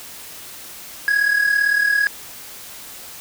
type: tone with amplitude modulation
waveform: triangle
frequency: 1661.2 Hz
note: G#6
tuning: in tune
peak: -10 dBFS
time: 1.08-2.07 s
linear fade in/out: 0 ms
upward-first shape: sine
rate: 37.8 Hz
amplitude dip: 65%
effects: white hiss -37 dBFS RMS until 3.2 s